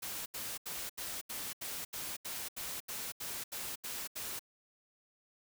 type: noise bursts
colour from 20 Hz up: white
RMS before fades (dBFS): -41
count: 14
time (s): 0.02-4.394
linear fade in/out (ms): 10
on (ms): 240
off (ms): 78
effects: none